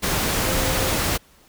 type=tone in noise; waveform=sine; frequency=523 Hz; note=C5; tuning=1 cent flat; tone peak=-29 dBFS; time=0.46-0.91 s; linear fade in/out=20 ms; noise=pink; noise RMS=-22 dBFS; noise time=0.02-1.18 s; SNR=-10 dB; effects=pink hiss -54 dBFS RMS until 1.48 s